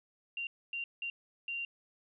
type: tone bursts at uneven times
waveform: sine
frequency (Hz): 2770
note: F7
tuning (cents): -15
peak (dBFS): -35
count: 4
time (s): 0.37-0.47 / 0.73-0.84 / 1.02-1.1 / 1.48-1.65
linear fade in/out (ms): 2
effects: none